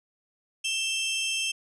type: tone pair together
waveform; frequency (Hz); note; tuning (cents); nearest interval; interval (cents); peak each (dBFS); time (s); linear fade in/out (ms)
sawtooth; 2662 / 3166; E7 / G7; +16 / +17; minor third; 301; -26; 0.64-1.52; 10
effects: resampled to 24000 Hz